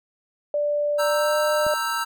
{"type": "tone with pitch glide", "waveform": "sine", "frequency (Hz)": [587.3, 602.1], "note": ["D5", "D5"], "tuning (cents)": [0, 43], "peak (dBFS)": -20, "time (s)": [0.54, 1.74], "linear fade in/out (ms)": 2, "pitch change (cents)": 43, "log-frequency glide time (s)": [1.04, 1.4]}
{"type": "chord", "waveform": "square", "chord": "E diminished", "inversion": "second", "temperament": "equal", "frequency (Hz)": [932.3, 1318.5, 1568], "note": ["Bb5", "E6", "G6"], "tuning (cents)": [0, 0, 0], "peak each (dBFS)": [-29, -27, -30], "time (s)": [0.98, 2.05], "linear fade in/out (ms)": 20}
{"type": "click", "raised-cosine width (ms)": 3, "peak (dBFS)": -23, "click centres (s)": 1.666}
{"effects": []}